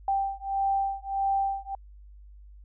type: beating tone pair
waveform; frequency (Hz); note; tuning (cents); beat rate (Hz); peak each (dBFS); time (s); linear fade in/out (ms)
sine; 784 / 785.6; G5 / G5; 0 / +4; 1.6; -28; 0.08-1.75; 2
effects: added 50 Hz sine -46 dBFS peak until 2.64 s